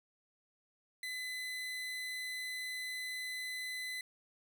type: tone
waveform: 30% pulse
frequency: 2014 Hz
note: B6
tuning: 33 cents sharp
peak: -36 dBFS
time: 1.03-4.01 s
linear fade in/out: 2 ms
effects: none